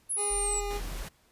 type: linear sweep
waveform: sine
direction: down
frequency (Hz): 10770 to 7610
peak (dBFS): -28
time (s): 0.09-0.61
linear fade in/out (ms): 20
type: tone with vibrato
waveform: 25% pulse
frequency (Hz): 409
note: G#4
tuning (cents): -26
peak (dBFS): -29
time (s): 0.16-0.81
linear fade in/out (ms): 50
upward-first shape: sine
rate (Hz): 3.3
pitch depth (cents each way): 10
type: tone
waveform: sine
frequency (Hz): 41.2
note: E1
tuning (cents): 0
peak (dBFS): -34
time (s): 0.3-1.04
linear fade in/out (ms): 20
type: noise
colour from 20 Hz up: pink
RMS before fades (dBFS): -42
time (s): 0.7-1.09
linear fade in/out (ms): 10
effects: pink hiss -65 dBFS RMS until 1.31 s + resampled to 32000 Hz